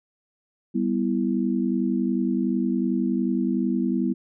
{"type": "chord", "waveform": "sine", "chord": "E minor", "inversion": "first", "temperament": "equal", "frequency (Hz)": [196, 246.9, 329.6], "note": ["G3", "B3", "E4"], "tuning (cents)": [0, 0, 0], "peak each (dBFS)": [-25, -24, -27], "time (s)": [0.74, 4.14], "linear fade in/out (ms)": 20, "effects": []}